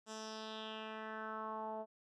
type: tone with low-pass filter sweep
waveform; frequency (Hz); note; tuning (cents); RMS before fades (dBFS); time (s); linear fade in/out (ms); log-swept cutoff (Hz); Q
10% pulse; 218.6; A3; -11; -45; 0.06-1.86; 50; 7200 to 690; 3.5
effects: none